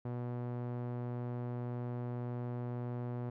sawtooth tone with low-pass filter, 121.8 Hz, B2, 24 cents flat, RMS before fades -39 dBFS, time 0.05-3.3 s, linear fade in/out 5 ms, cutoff 940 Hz, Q 0.68, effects none

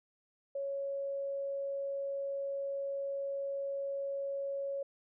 sine tone, 554.4 Hz, C#5, in tune, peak -34 dBFS, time 0.55-4.83 s, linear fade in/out 5 ms, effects none

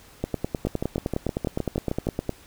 two click trains, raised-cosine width 2 ms, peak -12 / -11 dBFS, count 10 / 21, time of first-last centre 0.67-2.07 / 0.24-2.293 s, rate 6.43 / 9.74 Hz, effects pink hiss -51 dBFS RMS until 2.46 s

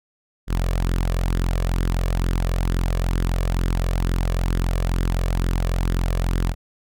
sawtooth tone with flanger, 43.74 Hz, F1, 3 cents sharp, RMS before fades -21 dBFS, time 0.47-6.55 s, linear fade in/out 50 ms, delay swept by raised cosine 0.58 to 1.78 ms, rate 2.2 Hz, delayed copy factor +0.5, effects none

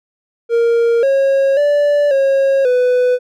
triangle tone with pitch steps, 466.3 / 545 / 582 / 544 / 497.9 Hz, A#4 / C#5 / D5 / C#5 / B4, +1 / -29 / -16 / -33 / +14 cents, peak -8 dBFS, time 0.49-3.19 s, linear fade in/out 50 ms, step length 540 ms, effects none

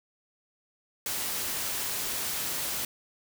white noise, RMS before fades -32 dBFS, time 1.06-2.85 s, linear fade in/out 2 ms, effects none

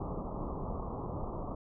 pink low-pass noise, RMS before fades -38 dBFS, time 0-1.55 s, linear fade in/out 5 ms, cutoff 1200 Hz, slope 96 dB/octave, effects none

